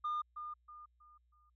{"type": "tone with echo", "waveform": "sine", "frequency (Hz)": 1212, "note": "D#6", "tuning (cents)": -46, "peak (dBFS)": -32, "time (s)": [0.04, 0.22], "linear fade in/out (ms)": 10, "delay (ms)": 320, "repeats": 4, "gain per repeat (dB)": -9, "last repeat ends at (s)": 1.5, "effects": ["tanh soft clip ceiling -32 dBFS", "added 60 Hz sine -70 dBFS peak until 1.55 s"]}